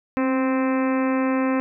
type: harmonic tone with a mistuned harmonic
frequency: 260.8 Hz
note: C4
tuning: 5 cents flat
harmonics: 1 / 2 / 3 / 4 / 5 / 6 / 7 / 8 / 9 / 10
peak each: -20 / -26 / -34 / -30 / -35 / -38 / -36 / -39 / -40 / -40 dBFS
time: 0.17-1.6 s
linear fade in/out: 0 ms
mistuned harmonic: 1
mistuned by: +28 cents
effects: none